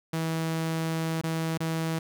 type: tone with dropouts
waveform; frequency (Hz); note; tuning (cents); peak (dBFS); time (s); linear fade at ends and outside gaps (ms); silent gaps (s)
sawtooth; 162.2; E3; -28; -23; 0.13-1.99; 5; 1.214-1.236 / 1.576-1.603
effects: none